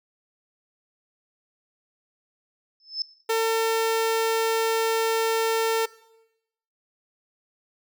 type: tone with exponential growth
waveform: sine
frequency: 5250 Hz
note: E8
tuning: 8 cents flat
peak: -21 dBFS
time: 2.8-3.02 s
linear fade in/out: 1 ms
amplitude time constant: 46 ms
type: tone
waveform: sawtooth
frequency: 450 Hz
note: A4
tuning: 39 cents sharp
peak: -17 dBFS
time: 3.29-5.86 s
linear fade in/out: 10 ms
effects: noise-tail reverb RT60 0.9 s tail -20 dB re dry